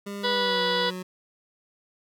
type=tone with pitch glide; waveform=25% pulse; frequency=201.3 to 183.53 Hz; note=G3 to F#3; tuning=+46 to -14 cents; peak=-29 dBFS; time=0.06-1.03 s; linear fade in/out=10 ms; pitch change=-160 cents; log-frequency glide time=0.33-0.62 s
type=harmonic tone; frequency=490 Hz; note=B4; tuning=14 cents flat; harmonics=1 / 2 / 3 / 4 / 6 / 7 / 8 / 9 / 10; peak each=-27 / -29 / -32 / -33 / -34 / -30 / -33 / -38 / -36 dBFS; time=0.23-0.91 s; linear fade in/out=20 ms
effects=none